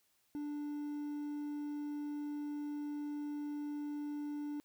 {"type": "tone with quantisation", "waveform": "triangle", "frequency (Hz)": 293.7, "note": "D4", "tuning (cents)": 0, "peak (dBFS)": -36, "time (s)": [0.35, 4.6], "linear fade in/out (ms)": 0, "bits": 11, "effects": ["white hiss -75 dBFS RMS until 4.64 s"]}